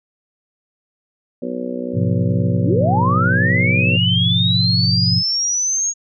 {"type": "harmonic tone", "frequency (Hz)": 62, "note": "B1", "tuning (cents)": 7, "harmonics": [3, 4, 5, 6, 7, 8, 9], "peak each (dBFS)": [-33, -25, -34, -30, -38, -29, -30], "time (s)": [1.42, 3.97], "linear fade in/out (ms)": 5}
{"type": "chord", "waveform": "sine", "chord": "F diminished", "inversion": "first", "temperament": "just", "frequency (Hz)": [104.77, 125.72, 174.61], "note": ["Ab2", "Cb3", "F3"], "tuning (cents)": [16, 31, 0], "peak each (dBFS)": [-19, -20, -19], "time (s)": [1.93, 5.23], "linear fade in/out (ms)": 50}
{"type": "linear sweep", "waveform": "sine", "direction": "up", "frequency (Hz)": [196, 6645], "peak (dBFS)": -16, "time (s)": [2.63, 5.94], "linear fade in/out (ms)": 50}
{"effects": []}